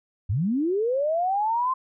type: linear sweep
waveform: sine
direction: up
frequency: 82.1 to 1056 Hz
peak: -21 dBFS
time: 0.29-1.74 s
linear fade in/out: 10 ms
effects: none